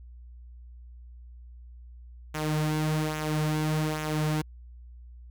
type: tone with flanger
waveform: sawtooth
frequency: 154.1 Hz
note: D#3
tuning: 16 cents flat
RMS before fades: -28 dBFS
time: 2.34-4.42 s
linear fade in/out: 10 ms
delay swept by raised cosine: 0.21 to 4.91 ms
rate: 1.2 Hz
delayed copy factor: -0.55
effects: added 60 Hz sine -44 dBFS peak until 5.3 s